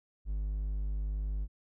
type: tone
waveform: triangle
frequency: 50.8 Hz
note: G#1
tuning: 38 cents flat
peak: -29 dBFS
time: 0.25-1.48 s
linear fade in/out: 50 ms
effects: none